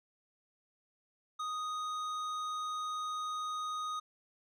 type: tone with hard clipping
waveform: sine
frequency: 1244.5 Hz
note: D#6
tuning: in tune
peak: -37 dBFS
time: 1.39-4 s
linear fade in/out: 10 ms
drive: 10 dB
effects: none